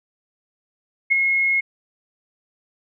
sine tone with ADSR envelope, 2164 Hz, C#7, 42 cents flat, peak -11 dBFS, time 1.1-1.61 s, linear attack 22 ms, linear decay 9 ms, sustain -5 dB, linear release 15 ms, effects none

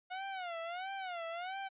sawtooth tone with vibrato, 720 Hz, F#5, 47 cents flat, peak -35 dBFS, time 0.1-1.69 s, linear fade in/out 20 ms, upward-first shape sine, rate 1.5 Hz, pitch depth 150 cents each way, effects resampled to 8000 Hz

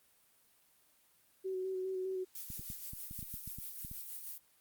sine tone with vibrato, 375.7 Hz, F#4, 26 cents sharp, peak -35 dBFS, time 1.44-2.25 s, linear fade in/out 20 ms, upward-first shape square, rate 4.9 Hz, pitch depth 17 cents each way
violet noise with tremolo, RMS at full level -43 dBFS, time 2.35-4.38 s, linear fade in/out 2 ms, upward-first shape sine, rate 6.3 Hz, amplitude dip 45%
clicks, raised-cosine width 5 ms, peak -35 dBFS, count 12, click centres 2.503 / 2.595 / 2.702 / 2.934 / 3.111 / 3.191 / 3.228 / 3.341 / 3.476 / 3.586 / 3.848 / 3.914 s
effects white hiss -69 dBFS RMS until 4.6 s + Opus 32 kbps

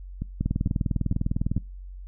two click trains, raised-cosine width 5 ms, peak -17 / -12 dBFS, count 4 / 24, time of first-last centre 0.22-1.577 / 0.41-1.566 s, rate 2.21 / 19.9 Hz, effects noise-tail reverb RT60 0.3 s tail -25 dB re dry + added 46 Hz sine -37 dBFS peak until 2.07 s

